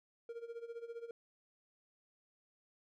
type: tone with tremolo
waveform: triangle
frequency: 466.2 Hz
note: A#4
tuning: in tune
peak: -39 dBFS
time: 0.29-1.11 s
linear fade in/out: 2 ms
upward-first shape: sine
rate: 15 Hz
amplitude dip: 80%
effects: none